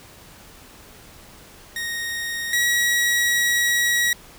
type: tone pair in turn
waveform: sawtooth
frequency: 1864.7 / 1913.8 Hz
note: A#6 / A#6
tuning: 0 / +45 cents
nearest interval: unison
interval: 45 cents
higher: second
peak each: -22 / -14 dBFS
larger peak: second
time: 1.76-2.53 / 2.53-4.13 s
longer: second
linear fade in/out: 2 ms
effects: pink hiss -46 dBFS RMS until 4.38 s